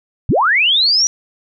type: linear sweep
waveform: sine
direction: up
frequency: 57.7 to 5890 Hz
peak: -10 dBFS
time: 0.29-1.07 s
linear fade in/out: 0 ms
effects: none